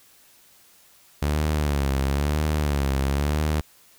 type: tone with vibrato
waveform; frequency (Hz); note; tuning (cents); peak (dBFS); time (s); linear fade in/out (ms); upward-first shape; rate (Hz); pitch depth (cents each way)
sawtooth; 72; D2; -34; -17; 1.22-3.61; 5; sine; 1; 110
effects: white hiss -55 dBFS RMS until 3.98 s